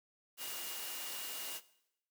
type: tone in noise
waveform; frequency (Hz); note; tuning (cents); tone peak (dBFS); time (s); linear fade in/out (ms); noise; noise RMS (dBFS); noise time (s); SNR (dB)
sine; 2850; F7; +34; -49; 0.37-1.61; 50; white; -43; 0.37-1.61; -9
effects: noise-tail reverb RT60 0.8 s tail -18 dB re dry + high-pass 300 Hz 12 dB/octave

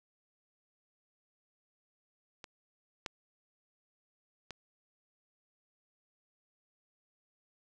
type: clicks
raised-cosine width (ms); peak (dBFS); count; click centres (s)
0.2; -28 / -19 / -25; 3; 2.442 / 3.062 / 4.507
effects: none

